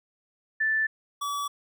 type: tone pair in turn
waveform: sine / square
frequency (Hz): 1760 / 1144.1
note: A6 / D6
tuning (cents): 0 / -46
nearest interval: perfect fifth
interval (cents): 746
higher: first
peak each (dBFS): -22 / -29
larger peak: first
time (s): 0.6-0.87 / 1.21-1.48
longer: neither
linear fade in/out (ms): 10
effects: none